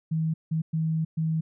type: tone bursts at uneven times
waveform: sine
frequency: 160 Hz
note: D#3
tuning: 49 cents sharp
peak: -23 dBFS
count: 4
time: 0.11-0.34 / 0.51-0.62 / 0.73-1.05 / 1.17-1.41 s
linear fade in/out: 10 ms
effects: none